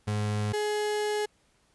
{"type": "tone pair in turn", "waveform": "35% pulse", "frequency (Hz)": [105.1, 420.4], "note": ["G#2", "G#4"], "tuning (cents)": [21, 21], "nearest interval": "2 octaves", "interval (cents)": 2400, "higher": "second", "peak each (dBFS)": -25, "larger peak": "neither", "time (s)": [[0.07, 0.53], [0.53, 1.26]], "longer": "second", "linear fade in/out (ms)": 10, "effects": ["pink hiss -67 dBFS RMS until 1.74 s", "resampled to 24000 Hz"]}